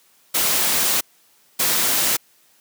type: noise bursts at uneven times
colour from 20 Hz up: white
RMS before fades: -19 dBFS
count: 2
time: 0.34-1.01 / 1.59-2.17 s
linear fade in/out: 10 ms
effects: white hiss -57 dBFS RMS until 2.6 s + high-pass 150 Hz 12 dB/octave